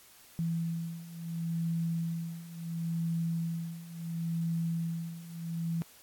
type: beating tone pair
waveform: sine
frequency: 165.8 / 166.52 Hz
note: E3 / E3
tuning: +10 / +18 cents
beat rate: 0.72 Hz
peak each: -36 / -33 dBFS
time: 0.39-5.82 s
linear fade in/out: 0 ms
effects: white hiss -57 dBFS RMS until 6.02 s + AAC 64 kbps